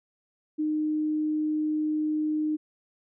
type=tone; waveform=sine; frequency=306.6 Hz; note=D#4; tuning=25 cents flat; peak=-24 dBFS; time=0.58-2.57 s; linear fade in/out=20 ms; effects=none